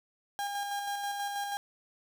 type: tone with tremolo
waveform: 35% pulse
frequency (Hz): 808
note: G#5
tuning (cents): -48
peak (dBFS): -30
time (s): 0.39-1.57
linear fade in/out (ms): 0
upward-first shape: square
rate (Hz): 6.2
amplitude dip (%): 30
effects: 11-bit